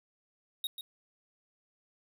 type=tone with echo; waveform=square; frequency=3760 Hz; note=A#7; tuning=14 cents sharp; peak=-32 dBFS; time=0.64-0.67 s; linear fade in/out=2 ms; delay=140 ms; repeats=1; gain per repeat=-8 dB; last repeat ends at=0.81 s; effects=none